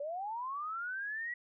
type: linear sweep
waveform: sine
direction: up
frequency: 554.4 to 1947 Hz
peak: -36 dBFS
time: 0-1.34 s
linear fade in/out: 5 ms
effects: none